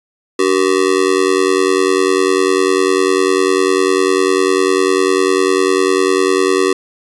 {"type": "tone with amplitude modulation", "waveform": "square", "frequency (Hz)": 380, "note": "F#4", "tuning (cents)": 46, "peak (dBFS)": -7, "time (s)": [0.39, 6.73], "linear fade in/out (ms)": 5, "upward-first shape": "sine", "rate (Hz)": 90, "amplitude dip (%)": 100, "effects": ["resampled to 24000 Hz"]}